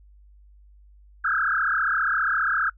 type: tone with frequency modulation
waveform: sine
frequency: 1466 Hz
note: F#6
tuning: 16 cents flat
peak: -20 dBFS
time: 1.24-2.7 s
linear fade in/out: 10 ms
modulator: 34.9 Hz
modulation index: 5.3
effects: noise-tail reverb RT60 0.1 s tail -24 dB re dry + added 50 Hz sine -49 dBFS peak until 2.77 s